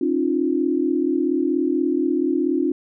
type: tone cluster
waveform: sine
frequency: 270.9 / 307.5 / 351.8 Hz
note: C#4 / D#4 / F4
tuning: -40 / -20 / +13 cents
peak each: -22 dBFS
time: 0.01-2.72 s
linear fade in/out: 5 ms
effects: none